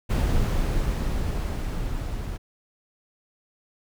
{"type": "noise with level ramp", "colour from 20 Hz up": "brown", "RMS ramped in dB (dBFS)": [-21, -31], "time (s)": [0.09, 2.38], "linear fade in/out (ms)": 20, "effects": []}